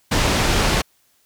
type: low-pass noise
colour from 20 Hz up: pink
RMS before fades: -18 dBFS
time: 0.11-0.82 s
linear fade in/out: 10 ms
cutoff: 6600 Hz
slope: 12 dB/octave
effects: white hiss -61 dBFS RMS until 1.25 s